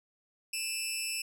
15% pulse tone with amplitude modulation, 2637 Hz, E7, in tune, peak -22 dBFS, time 0.53-1.22 s, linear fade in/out 5 ms, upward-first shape sine, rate 220 Hz, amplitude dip 80%, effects none

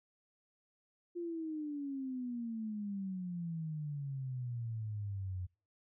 sine exponential sweep, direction down, 351.1 to 89.3 Hz, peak -37 dBFS, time 1.15-5.47 s, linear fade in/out 20 ms, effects noise-tail reverb RT60 0.4 s tail -26 dB re dry

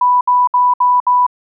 sine tone bursts, 989 Hz, B5, 2 cents sharp, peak -8 dBFS, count 5, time 0.01-1.266 s, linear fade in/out 5 ms, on 200 ms, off 64 ms, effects none

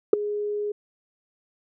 sine tone with ADSR envelope, 415.3 Hz, G#4, in tune, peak -5 dBFS, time 0.13-0.72 s, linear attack 4 ms, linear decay 7 ms, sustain -20 dB, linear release 6 ms, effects tanh soft clip ceiling -4 dBFS

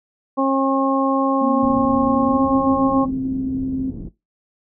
harmonic tone, 270.2 Hz, C#4, 44 cents flat, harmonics 1 / 2 / 3 / 4, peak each -18 / -20 / -24 / -22 dBFS, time 0.37-3.06 s, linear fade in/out 20 ms
sine tone with pitch glide, 240 to 263.2 Hz, B3 to C4, -49 to +10 cents, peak -20 dBFS, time 1.41-3.91 s, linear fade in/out 10 ms, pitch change +159 cents, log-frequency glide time 2.27-2.44 s
white low-pass noise, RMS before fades -32 dBFS, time 1.62-4.09 s, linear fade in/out 10 ms, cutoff 290 Hz, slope 24 dB/octave
effects noise-tail reverb RT60 0.2 s tail -17 dB re dry

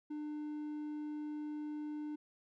triangle tone, 300 Hz, D4, 37 cents sharp, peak -37 dBFS, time 0.1-2.16 s, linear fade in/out 10 ms, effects none

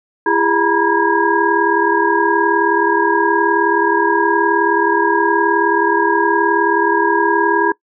sine tone cluster, 336.6 / 408.2 / 938 / 977 / 1639 Hz, E4 / G#4 / A#5 / B5 / G#6, +36 / -30 / +11 / -19 / -23 cents, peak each -18 dBFS, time 0.26-7.72 s, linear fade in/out 5 ms, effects noise-tail reverb RT60 0.1 s tail -21 dB re dry

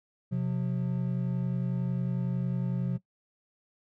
triangle tone pair together, 128.69 / 179.7 Hz, C3 / F3, -28 / +50 cents, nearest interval tritone, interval 578 cents, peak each -28 / -28 dBFS, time 0.31-2.98 s, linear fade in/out 20 ms, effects noise-tail reverb RT60 0.1 s tail -19 dB re dry

